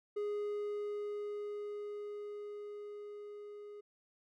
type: tone with level ramp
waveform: triangle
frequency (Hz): 414.2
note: G#4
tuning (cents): -5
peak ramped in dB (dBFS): -32 to -45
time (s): 0.16-3.81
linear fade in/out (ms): 10
effects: none